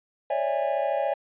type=tone cluster; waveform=triangle; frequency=548 / 582 / 659 / 819 Hz; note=C#5 / D5 / E5 / G#5; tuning=-20 / -16 / -1 / -24 cents; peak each=-27 dBFS; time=0.3-1.14 s; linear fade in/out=5 ms; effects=resampled to 8000 Hz

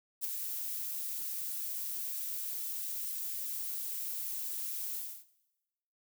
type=noise with ADSR envelope; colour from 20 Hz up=violet; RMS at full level=-32 dBFS; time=0.21-5.25 s; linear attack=38 ms; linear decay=6 ms; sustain=-6 dB; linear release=290 ms; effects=noise-tail reverb RT60 1.0 s tail -18 dB re dry

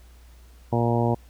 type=harmonic tone; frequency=118 Hz; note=A#2; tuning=22 cents sharp; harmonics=1 / 2 / 3 / 4 / 5 / 6 / 7 / 8; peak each=-23 / -26 / -28 / -29 / -30 / -31 / -31 / -32 dBFS; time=0.72-1.15 s; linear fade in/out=10 ms; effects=added 60 Hz sine -47 dBFS peak until 1.29 s + pink hiss -58 dBFS RMS until 1.29 s

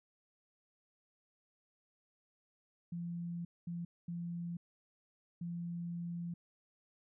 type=tone bursts at uneven times; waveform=sine; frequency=171.7 Hz; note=F3; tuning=29 cents flat; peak=-38 dBFS; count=4; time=2.92-3.45 / 3.67-3.85 / 4.08-4.57 / 5.41-6.34 s; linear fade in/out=5 ms; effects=none

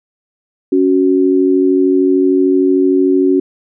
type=tone pair together; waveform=sine; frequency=278.5 / 371.7 Hz; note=C#4 / F#4; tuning=+8 / +8 cents; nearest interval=perfect fourth; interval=500 cents; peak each=-11 dBFS; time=0.72-3.4 s; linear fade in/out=5 ms; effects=none

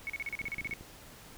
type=tone bursts; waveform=sine; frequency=2213 Hz; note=C#7; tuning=3 cents flat; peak=-33 dBFS; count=11; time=0.07-0.737 s; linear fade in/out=0 ms; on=27 ms; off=37 ms
type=clicks; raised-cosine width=3 ms; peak=-34 dBFS; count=9; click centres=0.413 / 0.443 / 0.484 / 0.583 / 0.615 / 0.656 / 0.695 / 0.73 / 0.81 s
effects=pink hiss -52 dBFS RMS until 1.37 s

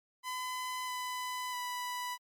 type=tone with pitch steps; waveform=sawtooth; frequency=1011 / 1002 / 988 Hz; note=B5 / B5 / B5; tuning=+40 / +25 / 0 cents; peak=-32 dBFS; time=0.23-2.18 s; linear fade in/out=50 ms; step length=650 ms; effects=MP3 96 kbps

